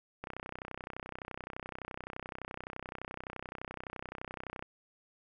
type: click train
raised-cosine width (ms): 0.5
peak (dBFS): -25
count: 140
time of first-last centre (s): 0.24-4.625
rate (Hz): 31.7
effects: none